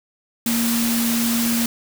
sine tone in noise, 233.1 Hz, A#3, in tune, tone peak -19 dBFS, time 0.46-1.66 s, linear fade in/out 2 ms, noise white, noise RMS -24 dBFS, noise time 0.46-1.66 s, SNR +2 dB, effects none

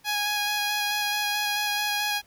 10% pulse tone with vibrato, 829 Hz, G#5, 3 cents flat, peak -16 dBFS, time 0.04-2.22 s, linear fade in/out 50 ms, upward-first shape square, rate 4.6 Hz, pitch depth 10 cents each way, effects pink hiss -60 dBFS RMS until 2.26 s

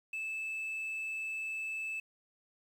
sine tone, 2623 Hz, E7, 9 cents flat, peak -33 dBFS, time 0.13-2 s, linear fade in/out 5 ms, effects tanh soft clip ceiling -34 dBFS + 10-bit

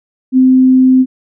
sine tone, 258.5 Hz, C4, 21 cents flat, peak -4 dBFS, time 0.32-1.06 s, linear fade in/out 50 ms, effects none

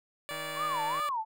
10% pulse tone, 580 Hz, D5, 22 cents flat, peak -28 dBFS, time 0.29-1.09 s, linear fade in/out 0 ms
click train, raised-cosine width 0.5 ms, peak -28 dBFS, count 109, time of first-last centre 0.31-0.998 s, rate 157 Hz
sine tone with vibrato, 1035 Hz, C6, 19 cents flat, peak -29 dBFS, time 0.55-1.25 s, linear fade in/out 50 ms, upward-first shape sine, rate 2.6 Hz, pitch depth 290 cents each way
effects none

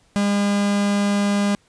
45% pulse tone, 202.7 Hz, G#3, 42 cents flat, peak -17 dBFS, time 0.16-1.55 s, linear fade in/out 0 ms, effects pink hiss -59 dBFS RMS until 1.68 s + resampled to 22050 Hz

